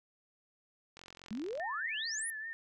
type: click train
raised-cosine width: 0.2 ms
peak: -33 dBFS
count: 29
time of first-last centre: 0.97-1.598 s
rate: 44.6 Hz
type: exponential sweep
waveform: sine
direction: up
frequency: 200.7 to 11380 Hz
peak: -36 dBFS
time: 1.31-2.3 s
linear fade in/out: 0 ms
type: tone with vibrato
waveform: sine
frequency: 1779 Hz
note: A6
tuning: 19 cents sharp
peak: -39 dBFS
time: 1.6-2.53 s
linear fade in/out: 0 ms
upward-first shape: triangle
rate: 4.8 Hz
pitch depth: 71 cents each way
effects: none